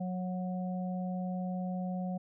harmonic tone, 183 Hz, F#3, 19 cents flat, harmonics 1 / 3 / 4, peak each -33 / -44 / -43 dBFS, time 0-2.18 s, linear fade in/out 10 ms, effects none

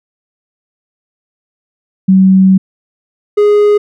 sine / triangle tone pair in turn, 189.7 / 414.9 Hz, F#3 / G#4, +43 / -2 cents, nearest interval octave + major second, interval 1355 cents, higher second, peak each -3 dBFS, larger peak neither, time 2.08-2.58 / 3.37-3.78 s, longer first, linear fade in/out 10 ms, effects none

